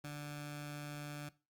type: tone with notch filter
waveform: 15% pulse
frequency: 146.83 Hz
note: D3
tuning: in tune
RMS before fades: -45 dBFS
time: 0.04-1.29 s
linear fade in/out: 5 ms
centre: 420 Hz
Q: 1.2
effects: noise-tail reverb RT60 0.3 s tail -19 dB re dry + Opus 48 kbps